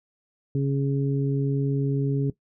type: harmonic tone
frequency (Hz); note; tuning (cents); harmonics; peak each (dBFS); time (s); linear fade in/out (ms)
138.59; C#3; 0; 1 / 2 / 3; -22 / -28 / -31; 0.55-2.3; 2
effects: noise-tail reverb RT60 0.1 s tail -17 dB re dry